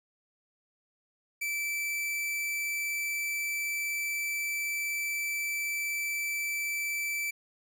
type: tone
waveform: 45% pulse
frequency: 2323 Hz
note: D7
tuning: 20 cents flat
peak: -30 dBFS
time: 1.41-7.31 s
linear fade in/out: 10 ms
effects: none